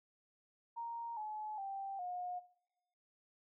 sine tone with pitch steps, 932 / 854.6 / 783.7 / 718.7 Hz, A#5 / G#5 / G5 / F5, -1 / +49 / -1 / +49 cents, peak -40 dBFS, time 0.76-2.4 s, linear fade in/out 20 ms, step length 410 ms, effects noise-tail reverb RT60 0.9 s tail -19 dB re dry

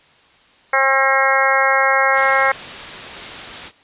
harmonic tone, 269 Hz, C4, 48 cents sharp, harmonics 2 / 3 / 4 / 5 / 6 / 7 / 8, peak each -20 / -20 / -20 / -20 / -20 / -20 / -20 dBFS, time 0.73-2.52 s, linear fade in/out 5 ms
white noise, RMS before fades -30 dBFS, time 2.13-3.72 s, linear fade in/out 50 ms
effects white hiss -51 dBFS RMS until 3.83 s + resampled to 8000 Hz

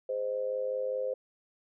sine tone with amplitude modulation, 519 Hz, C5, 14 cents flat, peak -26 dBFS, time 0.09-1.14 s, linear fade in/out 5 ms, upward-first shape sine, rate 105 Hz, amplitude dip 75%, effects none

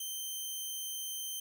10% pulse tone, 3112 Hz, G7, 13 cents flat, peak -29 dBFS, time 0-1.4 s, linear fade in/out 5 ms, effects none

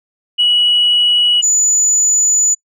sine tone pair in turn, 2928 / 6964 Hz, F#7 / A8, -19 / -19 cents, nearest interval octave + minor third, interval 1500 cents, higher second, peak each -8 dBFS, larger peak neither, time 0.38-1.42 / 1.42-2.55 s, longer second, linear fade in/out 20 ms, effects noise-tail reverb RT60 0.1 s tail -25 dB re dry + tanh soft clip ceiling -4 dBFS

